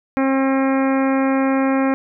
harmonic tone, 268.2 Hz, C4, 43 cents sharp, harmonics 1 / 2 / 3 / 4 / 5 / 6 / 7 / 8 / 9, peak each -16 / -22 / -26 / -28 / -30 / -32 / -33 / -34 / -35 dBFS, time 0.17-1.94 s, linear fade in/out 0 ms, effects none

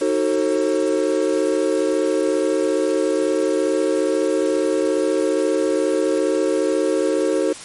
triangle chord, D# diminished seventh, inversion none, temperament just, 311.1 / 373.4 / 448 / 537.6 Hz, D#4 / F#4 / A4 / C5, 0 / +16 / +31 / +47 cents, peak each -20 dBFS, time 0.01-7.53 s, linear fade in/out 5 ms, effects white hiss -36 dBFS RMS until 7.64 s + MP3 48 kbps

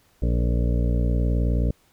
harmonic tone with a mistuned harmonic, 59.3 Hz, A#1, 30 cents sharp, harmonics 1 / 2 / 3 / 4 / 5 / 7 / 8 / 9 / 10, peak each -20 / -26 / -30 / -32 / -34 / -37 / -38 / -39 / -40 dBFS, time 0.22-1.71 s, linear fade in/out 5 ms, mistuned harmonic 7, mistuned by +47 cents, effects pink hiss -61 dBFS RMS until 1.92 s

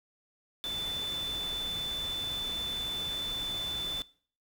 sine tone in noise, 3513 Hz, A7, 3 cents flat, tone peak -33 dBFS, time 0.64-4.02 s, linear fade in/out 0 ms, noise pink, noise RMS -43 dBFS, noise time 0.64-4.02 s, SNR +7 dB, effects noise-tail reverb RT60 0.5 s tail -21 dB re dry

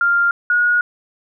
sine tone pair in turn, 1396.9 / 1446.7 Hz, F6 / F#6, 0 / -39 cents, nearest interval minor second, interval 61 cents, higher second, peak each -12 / -12 dBFS, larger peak neither, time 0.01-0.31 / 0.5-0.81 s, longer second, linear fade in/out 2 ms, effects none

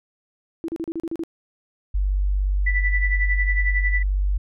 sine tone bursts, 329.6 Hz, E4, in tune, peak -24 dBFS, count 8, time 0.64-1.236 s, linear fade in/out 0 ms, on 43 ms, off 36 ms
sine tone, 48.51 Hz, G1, 17 cents flat, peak -18 dBFS, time 1.94-4.38 s, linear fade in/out 10 ms
sine tone with tremolo, 1975.5 Hz, B6, in tune, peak -19 dBFS, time 2.66-4.03 s, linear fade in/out 10 ms, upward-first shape sine, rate 11 Hz, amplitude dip 75%
effects none

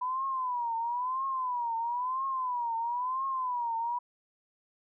sine tone with vibrato, 991 Hz, B5, 6 cents sharp, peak -29 dBFS, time 0.01-3.99 s, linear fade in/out 10 ms, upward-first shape triangle, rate 1 Hz, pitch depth 160 cents each way, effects none

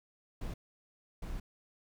brown noise bursts at uneven times, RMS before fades -39 dBFS, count 2, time 0.41-0.54 / 1.22-1.4 s, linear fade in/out 5 ms, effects none

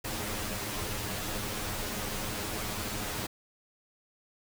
pink noise with comb filter, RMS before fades -35 dBFS, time 0.04-3.27 s, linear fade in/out 10 ms, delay 9.6 ms, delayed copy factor +0.7, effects none

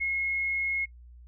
sine tone, 2165 Hz, C#7, 41 cents flat, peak -26 dBFS, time 0-0.86 s, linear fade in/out 20 ms, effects noise-tail reverb RT60 0.1 s tail -21 dB re dry + added 60 Hz sine -47 dBFS peak until 1.27 s

